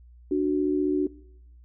sine tone pair together, 294.9 / 370 Hz, D4 / F#4, +7 / 0 cents, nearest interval major third, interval 393 cents, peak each -24 dBFS, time 0.31-1.07 s, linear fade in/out 5 ms, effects noise-tail reverb RT60 0.8 s tail -21 dB re dry + added 60 Hz sine -48 dBFS peak until 1.64 s

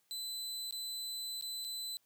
sawtooth tone with dropouts, 4020 Hz, B7, 30 cents sharp, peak -36 dBFS, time 0.11-1.97 s, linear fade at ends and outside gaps 0 ms, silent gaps 0.709-0.725 / 1.411-1.424 / 1.643-1.647 s, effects white hiss -75 dBFS RMS until 2.05 s + high-pass 100 Hz 12 dB/octave

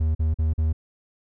triangle tone bursts, 78.8 Hz, D#2, 23 cents sharp, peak -17 dBFS, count 4, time 0-0.729 s, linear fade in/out 10 ms, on 150 ms, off 43 ms, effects none

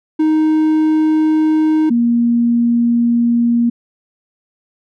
triangle / sine tone pair in turn, 311.9 / 236.2 Hz, D#4 / A#3, +4 / +23 cents, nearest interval perfect fourth, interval 481 cents, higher first, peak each -8 / -10 dBFS, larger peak first, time 0.19-1.9 / 1.9-3.7 s, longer second, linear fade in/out 10 ms, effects none

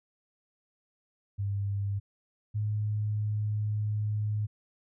sine tone pair in turn, 100 / 105.72 Hz, G2 / G#2, +35 / +31 cents, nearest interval minor second, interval 96 cents, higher second, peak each -28 / -27 dBFS, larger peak second, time 1.38-2 / 2.54-4.47 s, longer second, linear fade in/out 20 ms, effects none

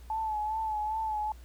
sine tone with vibrato, 865 Hz, A5, 30 cents flat, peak -29 dBFS, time 0.1-1.32 s, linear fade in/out 2 ms, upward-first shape sine, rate 2.5 Hz, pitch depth 43 cents each way, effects added 60 Hz sine -46 dBFS peak until 1.44 s + pink hiss -60 dBFS RMS until 1.44 s

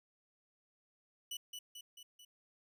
sawtooth tone with echo, 2960 Hz, F#7, in tune, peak -37 dBFS, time 1.31-1.37 s, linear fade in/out 5 ms, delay 220 ms, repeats 4, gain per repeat -4 dB, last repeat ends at 2.25 s, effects none

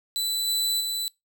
sawtooth tone with level steps, 3988 Hz, B7, 16 cents sharp, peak -22 / -20 / -24 dBFS, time 0.16-1.08 s, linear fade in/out 0 ms, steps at 0.47 / 0.8 s, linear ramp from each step 10 ms, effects noise-tail reverb RT60 0.2 s tail -23 dB re dry

